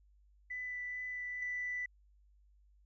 sine tone with vibrato, 1989 Hz, B6, 12 cents sharp, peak -38 dBFS, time 0.5-1.44 s, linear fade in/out 10 ms, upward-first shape sine, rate 2.3 Hz, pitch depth 9 cents each way
sine tone, 1982 Hz, B6, 6 cents sharp, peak -35 dBFS, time 1.42-1.86 s, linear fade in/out 5 ms
effects tanh soft clip ceiling -30 dBFS + added 50 Hz sine -63 dBFS peak until 2.85 s

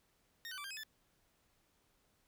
20% pulse tone with pitch steps, 1846 / 1510 / 1165 / 1592 / 2546 / 1747 Hz, A#6 / F#6 / D6 / G6 / D#7 / A6, -17 / +35 / -14 / +26 / +39 / -13 cents, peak -39 dBFS, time 0.45-0.834 s, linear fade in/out 0 ms, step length 64 ms, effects pink hiss -75 dBFS RMS until 2.27 s

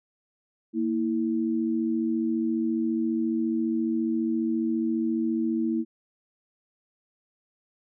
sine tone pair together, 231.1 / 325.7 Hz, A#3 / E4, -15 / -21 cents, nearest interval tritone, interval 594 cents, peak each -26 dBFS, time 0.73-5.85 s, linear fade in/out 50 ms, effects none

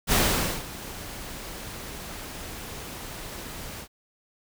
pink noise with ADSR envelope, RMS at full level -20 dBFS, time 0.07-3.88 s, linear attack 54 ms, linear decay 500 ms, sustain -18 dB, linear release 69 ms, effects none

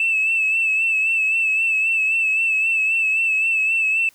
sine tone with vibrato, 2632 Hz, E7, 3 cents flat, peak -15 dBFS, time 0-4.09 s, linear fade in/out 2 ms, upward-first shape sine, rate 3.8 Hz, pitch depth 42 cents each way, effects tanh soft clip ceiling -12 dBFS + white hiss -55 dBFS RMS until 4.14 s

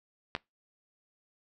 clicks, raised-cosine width 0.3 ms, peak -14 / -26 dBFS, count 2, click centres 0.351 / 0.364 s, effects noise-tail reverb RT60 0.2 s tail -24 dB re dry

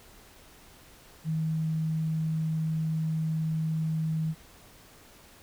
sine tone, 158.8 Hz, D#3, 36 cents sharp, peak -26 dBFS, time 1.24-4.35 s, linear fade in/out 50 ms, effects pink hiss -54 dBFS RMS until 5.42 s

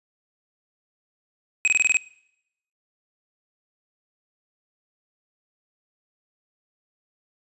square tone bursts, 2530 Hz, D#7, 28 cents sharp, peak -16 dBFS, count 7, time 1.65-1.97 s, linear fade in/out 0 ms, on 26 ms, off 23 ms, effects noise-tail reverb RT60 0.8 s tail -23 dB re dry + resampled to 24000 Hz

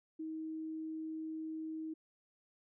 sine tone, 317 Hz, D#4, 32 cents sharp, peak -39 dBFS, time 0.19-1.94 s, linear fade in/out 10 ms, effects none

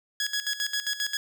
15% pulse tone with tremolo, 1673 Hz, G#6, 12 cents sharp, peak -19 dBFS, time 0.2-1.17 s, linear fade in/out 2 ms, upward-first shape square, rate 7.5 Hz, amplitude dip 75%, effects none

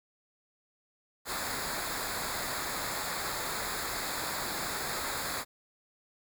pink noise with comb filter, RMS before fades -35 dBFS, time 1.25-5.45 s, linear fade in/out 50 ms, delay 0.34 ms, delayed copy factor -0.75, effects none

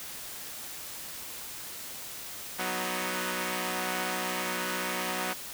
5% pulse chord, B major, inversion second, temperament equal, 185 / 246.9 / 311.1 Hz, F#3 / B3 / D#4, 0 / 0 / 0 cents, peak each -22 / -24 / -26 dBFS, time 2.58-5.34 s, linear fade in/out 20 ms, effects white hiss -41 dBFS RMS until 5.53 s

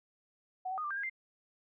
sine tone with pitch steps, 743 / 760 / 1237 / 1183 / 1588 / 1628 / 2091 Hz, F#5 / F#5 / D#6 / D6 / G6 / G#6 / C7, +7 / +46 / -10 / +12 / +22 / -35 / -2 cents, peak -34 dBFS, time 0.65-1.098 s, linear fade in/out 10 ms, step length 64 ms, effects none

